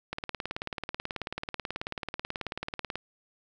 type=click train; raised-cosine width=0.3 ms; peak=-17 dBFS; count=53; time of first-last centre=0.13-2.956 s; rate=18.4 Hz; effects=none